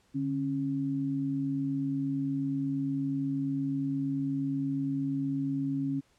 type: tone pair together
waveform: sine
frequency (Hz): 145.1 / 273.6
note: D3 / C#4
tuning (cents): -21 / -23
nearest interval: major seventh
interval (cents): 1098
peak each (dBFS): -34 / -29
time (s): 0.14-6.01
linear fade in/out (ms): 20
effects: pink hiss -67 dBFS RMS until 6.18 s + low-pass 9000 Hz 12 dB/octave